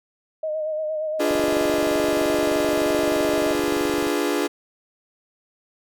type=tone with vibrato; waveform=sine; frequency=621 Hz; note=D#5; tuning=3 cents flat; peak=-23 dBFS; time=0.43-3.53 s; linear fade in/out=5 ms; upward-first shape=sine; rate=8.6 Hz; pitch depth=36 cents each way
type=chord; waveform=40% pulse; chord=D diminished seventh; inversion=none; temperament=equal with one note detuned; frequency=293.7 / 346.6 / 415.3 / 493.9 Hz; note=D4 / F4 / Ab4 / Cb5; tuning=0 / -13 / 0 / 0 cents; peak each=-24 / -25 / -25 / -29 dBFS; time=1.19-4.48 s; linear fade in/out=20 ms
type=click train; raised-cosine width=2 ms; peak=-20 dBFS; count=65; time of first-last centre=1.31-4.069 s; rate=23.2 Hz
effects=none